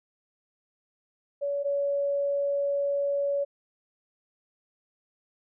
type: tone pair in turn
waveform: sine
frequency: 567 / 564.8 Hz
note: C#5 / C#5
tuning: +39 / +32 cents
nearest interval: unison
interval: 7 cents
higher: first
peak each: -26 / -24 dBFS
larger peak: second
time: 1.41-1.64 / 1.64-3.45 s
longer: second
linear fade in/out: 20 ms
effects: none